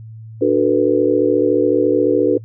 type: chord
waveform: sine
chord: B minor seventh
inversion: first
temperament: just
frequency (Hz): 296.3 / 370.4 / 444.5 / 493.9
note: D4 / F#4 / A4 / B4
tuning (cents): +15 / +2 / +18 / 0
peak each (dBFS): -17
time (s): 0.41-2.38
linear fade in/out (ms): 10
effects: noise-tail reverb RT60 0.1 s tail -25 dB re dry + added 111 Hz sine -32 dBFS peak until 2.44 s